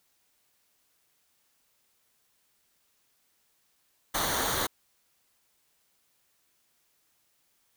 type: noise with comb filter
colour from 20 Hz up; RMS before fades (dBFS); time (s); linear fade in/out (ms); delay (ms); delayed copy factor
pink; -29; 4.14-4.67; 10; 0.39; -0.65
effects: white hiss -71 dBFS RMS until 7.76 s